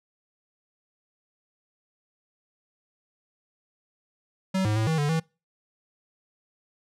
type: tone with pitch steps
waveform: square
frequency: 189.7 / 106.6 / 110.3 / 160.3 / 146 / 161.8 Hz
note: F#3 / G#2 / A2 / E3 / D3 / E3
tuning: +43 / +46 / +5 / -48 / -10 / -32 cents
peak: -23 dBFS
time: 4.54-5.2 s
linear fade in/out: 10 ms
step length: 110 ms
effects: noise-tail reverb RT60 0.3 s tail -25 dB re dry + low-pass 9000 Hz 12 dB/octave